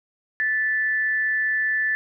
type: tone pair together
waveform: sine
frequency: 1755.1 / 1970 Hz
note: A6 / B6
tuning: -5 / -5 cents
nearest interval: major second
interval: 200 cents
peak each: -20 / -31 dBFS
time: 0.4-1.95 s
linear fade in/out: 0 ms
effects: none